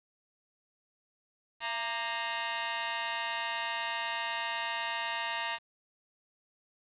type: tone with amplitude modulation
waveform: 15% pulse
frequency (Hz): 928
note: A#5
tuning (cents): -8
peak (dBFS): -21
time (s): 1.6-5.59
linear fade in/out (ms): 50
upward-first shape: sine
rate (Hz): 252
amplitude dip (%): 100
effects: resampled to 8000 Hz + 9-bit